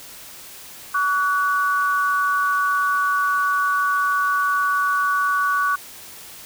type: tone pair together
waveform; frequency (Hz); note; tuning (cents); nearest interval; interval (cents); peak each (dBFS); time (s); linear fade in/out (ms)
sine; 1137.6 / 1476; C#6 / F#6; +45 / -5; perfect fourth; 450; -19 / -21; 0.94-5.76; 10
effects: white hiss -40 dBFS RMS until 6.45 s